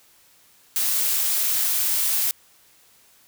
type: noise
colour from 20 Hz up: blue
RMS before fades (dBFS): -22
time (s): 0.76-2.31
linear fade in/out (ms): 0
effects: white hiss -56 dBFS RMS until 3.27 s